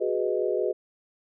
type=chord; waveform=sine; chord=G# minor seventh; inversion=third; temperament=equal; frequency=370 / 415.3 / 493.9 / 622.3 Hz; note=F#4 / G#4 / B4 / D#5; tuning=0 / 0 / 0 / 0 cents; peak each=-28 / -28 / -29 / -31 dBFS; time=0-0.73 s; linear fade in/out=20 ms; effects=none